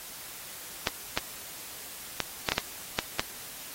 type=clicks; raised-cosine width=0.2 ms; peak=-7 dBFS; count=8; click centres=0.872 / 1.175 / 2.203 / 2.488 / 2.52 / 2.581 / 2.989 / 3.195 s; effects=white hiss -43 dBFS RMS until 3.74 s + AAC 48 kbps